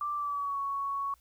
sine tone with pitch glide, 1176 to 1113.2 Hz, D6 to C#6, +2 to +7 cents, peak -30 dBFS, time 0.01-1.14 s, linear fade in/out 2 ms, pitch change -95 cents, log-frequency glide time 0.15-0.58 s, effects added 60 Hz sine -64 dBFS peak until 1.2 s + white hiss -68 dBFS RMS until 1.2 s

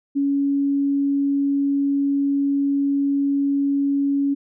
sine tone, 280 Hz, C#4, 18 cents sharp, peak -17 dBFS, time 0.15-4.35 s, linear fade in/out 20 ms, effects none

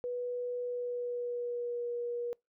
sine tone with pitch glide, 490.3 to 478.8 Hz, B4 to A#4, -13 to +46 cents, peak -33 dBFS, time 0.04-2.33 s, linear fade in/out 0 ms, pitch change -41 cents, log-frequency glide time 0.62-1.88 s, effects noise-tail reverb RT60 0.2 s tail -26 dB re dry

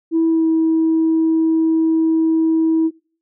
sine tone with pitch glide, 326.9 to 322.8 Hz, E4 to E4, -14 to -36 cents, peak -11 dBFS, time 0.11-2.91 s, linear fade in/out 50 ms, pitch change -22 cents, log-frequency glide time 0.28-0.47 s, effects noise-tail reverb RT60 0.5 s tail -25 dB re dry + tanh soft clip ceiling -9 dBFS

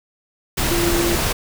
sine tone in noise, 343 Hz, F4, 31 cents flat, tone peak -19 dBFS, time 0.7-1.16 s, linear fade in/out 10 ms, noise pink, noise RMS -20 dBFS, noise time 0.57-1.33 s, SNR -2 dB, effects none

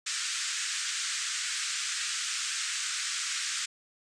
white band-pass noise, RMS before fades -33 dBFS, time 0.06-3.66 s, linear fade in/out 10 ms, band 1300 to 8400 Hz, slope 48 dB/octave, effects resampled to 22050 Hz

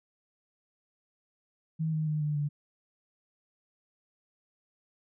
sine tone with pitch steps, 159.3 / 155.93 / 152.63 / 149.41 / 146.25 Hz, D#3 / D#3 / D#3 / D3 / D3, +41 / +4 / -33 / +30 / -7 cents, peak -27 dBFS, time 1.79-2.49 s, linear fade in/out 20 ms, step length 140 ms, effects none

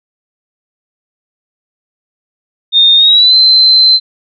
sine tone with pitch glide, 3660 to 4085 Hz, A#7 to C8, -32 to -42 cents, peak -3 dBFS, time 2.72-4 s, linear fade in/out 50 ms, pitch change +190 cents, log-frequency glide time 2.96-3.35 s, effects none

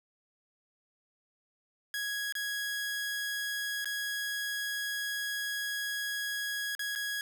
sawtooth tone with dropouts, 1661.2 Hz, G#6, in tune, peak -29 dBFS, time 1.94-7.21 s, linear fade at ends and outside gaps 1 ms, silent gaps 2.324-2.352 / 3.845-3.856 / 6.751-6.793 / 6.952-6.958 s, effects none

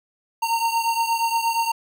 square beating tone pair, 916 / 924.5 Hz, A#5 / A#5, -31 / -15 cents, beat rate 8.5 Hz, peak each -22 / -26 dBFS, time 0.42-1.72 s, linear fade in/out 10 ms, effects none

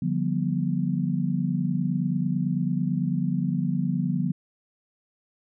sine chord, G dominant seventh, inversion second, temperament just, 147 / 176.4 / 196 / 245 Hz, D3 / F3 / G3 / B3, +2 / +18 / 0 / -14 cents, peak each -28 / -26 / -31 / -29 dBFS, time 0.02-4.32 s, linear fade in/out 5 ms, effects none

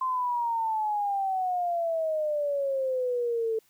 sine exponential sweep, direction down, 1046.5 to 440 Hz, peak -25 dBFS, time 0.01-3.59 s, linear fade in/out 5 ms, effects white hiss -65 dBFS RMS until 3.69 s

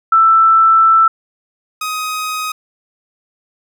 sine / sawtooth tone pair in turn, 1327 / 1256.1 Hz, E6 / D#6, +11 / +16 cents, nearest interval minor second, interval 95 cents, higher first, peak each -6 / -15 dBFS, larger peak first, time 0.12-1.08 / 1.81-2.52 s, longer first, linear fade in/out 5 ms, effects none

